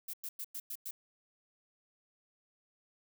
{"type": "noise bursts", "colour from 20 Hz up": "violet", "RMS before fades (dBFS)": -41, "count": 6, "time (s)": [0.08, 0.91], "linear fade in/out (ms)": 5, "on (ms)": 55, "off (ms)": 100, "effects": []}